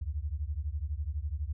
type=beating tone pair; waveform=sine; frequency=69 / 81 Hz; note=C#2 / E2; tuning=-7 / -30 cents; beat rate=12 Hz; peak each=-34 / -35 dBFS; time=0.01-1.53 s; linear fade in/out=10 ms; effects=none